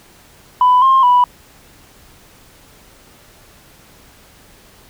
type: tone with pitch steps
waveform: sine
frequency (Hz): 997 / 1062 / 985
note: B5 / C6 / B5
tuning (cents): +16 / +25 / -5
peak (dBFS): -6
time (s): 0.61-1.24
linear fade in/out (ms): 2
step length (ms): 210
effects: tanh soft clip ceiling -4 dBFS + pink hiss -46 dBFS RMS until 4.89 s